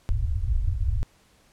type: low-pass noise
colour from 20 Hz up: pink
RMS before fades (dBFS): -24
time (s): 0.09-1.03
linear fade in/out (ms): 0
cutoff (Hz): 110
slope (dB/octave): 96
effects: pink hiss -60 dBFS RMS until 1.52 s + low-pass 11000 Hz 12 dB/octave